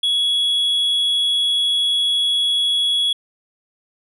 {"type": "tone", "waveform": "triangle", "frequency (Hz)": 3357, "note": "G#7", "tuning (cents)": 18, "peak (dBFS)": -14, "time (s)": [0.03, 3.13], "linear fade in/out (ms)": 5, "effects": ["resampled to 24000 Hz"]}